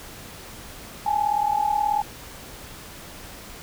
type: tone pair together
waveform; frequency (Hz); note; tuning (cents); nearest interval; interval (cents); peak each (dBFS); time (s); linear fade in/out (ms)
sine; 823 / 861.5; G#5 / A5; -16 / -37; minor second; 79; -22 / -23; 1.06-2.02; 5
effects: pink hiss -41 dBFS RMS until 3.62 s